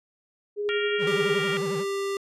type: tone with tremolo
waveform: sine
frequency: 413 Hz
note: G#4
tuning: 10 cents flat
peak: -23 dBFS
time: 0.56-1.42 s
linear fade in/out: 50 ms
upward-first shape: sine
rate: 11 Hz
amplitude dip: 35%
type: harmonic tone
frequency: 466.2 Hz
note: A#4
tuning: in tune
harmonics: 3 / 4 / 5 / 6 / 7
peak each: -32 / -33 / -34 / -35 / -35 dBFS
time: 0.69-1.57 s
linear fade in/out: 0 ms
type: tone with vibrato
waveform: square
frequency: 174.61 Hz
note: F3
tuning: in tune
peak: -32 dBFS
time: 0.98-1.85 s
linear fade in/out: 50 ms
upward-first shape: sine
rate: 11 Hz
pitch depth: 260 cents each way
type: tone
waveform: square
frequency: 395.3 Hz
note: G4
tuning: 15 cents sharp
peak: -27 dBFS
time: 1.07-2.17 s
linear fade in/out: 2 ms
effects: low-pass 10000 Hz 12 dB/octave